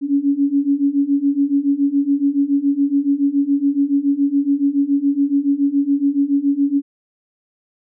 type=beating tone pair; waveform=sine; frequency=277.2 / 284.3 Hz; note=C#4 / C#4; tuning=0 / +44 cents; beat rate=7.1 Hz; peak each=-18 / -16 dBFS; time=0.01-6.82 s; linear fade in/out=50 ms; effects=none